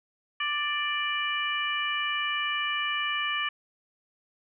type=harmonic tone; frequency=589 Hz; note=D5; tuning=5 cents sharp; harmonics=2 / 3 / 4 / 5; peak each=-32 / -32 / -32 / -32 dBFS; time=0.4-3.49 s; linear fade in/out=5 ms; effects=none